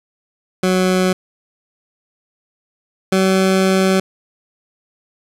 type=tone pair in turn; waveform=20% pulse; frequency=185 / 189.76 Hz; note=F#3 / F#3; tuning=0 / +44 cents; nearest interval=unison; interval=44 cents; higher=second; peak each=-8 / -7 dBFS; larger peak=second; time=0.63-1.13 / 3.12-4 s; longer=second; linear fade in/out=5 ms; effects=low-pass 11000 Hz 12 dB/octave + 8-bit